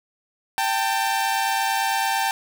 sawtooth tone pair together, 784 / 892.9 Hz, G5 / A5, 0 / +25 cents, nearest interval major second, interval 225 cents, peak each -19 / -20 dBFS, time 0.58-2.31 s, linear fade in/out 0 ms, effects none

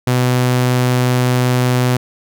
sawtooth tone, 125.3 Hz, B2, 25 cents sharp, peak -8 dBFS, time 0.07-1.97 s, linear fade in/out 5 ms, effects none

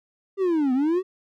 triangle linear two-way sweep, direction down then up, 399.8 to 247.6 to 385.9 Hz, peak -17 dBFS, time 0.37-1.03 s, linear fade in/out 50 ms, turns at 0.73 s, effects none

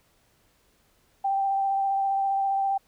sine tone with vibrato, 784 Hz, G5, in tune, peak -22 dBFS, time 1.24-2.78 s, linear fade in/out 10 ms, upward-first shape sine, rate 15 Hz, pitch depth 14 cents each way, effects pink hiss -65 dBFS RMS until 2.87 s

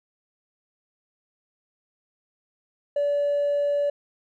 sine tone with hard clipping, 576 Hz, D5, 34 cents flat, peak -21 dBFS, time 2.96-3.9 s, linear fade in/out 5 ms, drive 1 dB, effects none

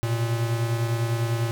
square beating tone pair, 115.3 / 125.3 Hz, A#2 / B2, -19 / +25 cents, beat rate 10 Hz, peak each -24 / -31 dBFS, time 0.03-1.51 s, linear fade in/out 0 ms, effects none

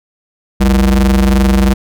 square ring-modulated tone, 68.7 Hz, C#2, 15 cents flat, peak -5 dBFS, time 0.6-1.74 s, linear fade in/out 10 ms, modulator 126 Hz, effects none

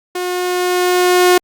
sawtooth tone with level ramp, 360.4 Hz, F#4, 45 cents flat, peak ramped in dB -15 to -3 dBFS, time 0.15-1.38 s, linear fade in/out 5 ms, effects Opus 48 kbps

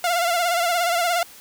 sawtooth tone with vibrato, 694 Hz, F5, 11 cents flat, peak -15 dBFS, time 0.04-1.23 s, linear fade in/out 2 ms, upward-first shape sine, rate 17 Hz, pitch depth 62 cents each way, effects white hiss -45 dBFS RMS until 1.4 s

